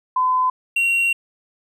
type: tone pair in turn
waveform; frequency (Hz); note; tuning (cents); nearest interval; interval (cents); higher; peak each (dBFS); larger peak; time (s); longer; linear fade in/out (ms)
sine / triangle; 1017 / 2747; C6 / F7; -50 / -29; octave + perfect fourth; 1721; second; -15 / -14; second; 0.16-0.5 / 0.76-1.13; second; 5
effects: none